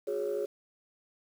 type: chord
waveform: sine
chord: F# suspended second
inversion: none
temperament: equal with one note detuned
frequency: 362 / 415.3 / 554.4 Hz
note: F#4 / G#4 / C#5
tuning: -38 / 0 / 0 cents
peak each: -36 / -31 / -34 dBFS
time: 0.07-0.46 s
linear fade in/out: 10 ms
effects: tanh soft clip ceiling -24 dBFS + 9-bit